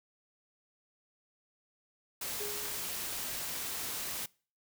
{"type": "noise", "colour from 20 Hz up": "white", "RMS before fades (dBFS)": -38, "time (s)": [2.21, 4.26], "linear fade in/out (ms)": 5}
{"type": "tone with exponential decay", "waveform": "sine", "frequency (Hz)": 415.3, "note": "G#4", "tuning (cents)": 0, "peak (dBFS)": -37, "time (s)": [2.4, 3.09], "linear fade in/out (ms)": 5, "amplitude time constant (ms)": 150}
{"effects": ["noise-tail reverb RT60 0.4 s tail -24 dB re dry"]}